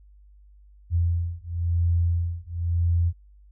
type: beating tone pair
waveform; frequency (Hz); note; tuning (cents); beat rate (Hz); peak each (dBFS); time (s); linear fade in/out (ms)
sine; 85 / 85.97; F2 / F2; -46 / -27; 0.97; -24; 0.9-3.13; 50
effects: added 50 Hz sine -49 dBFS peak until 3.51 s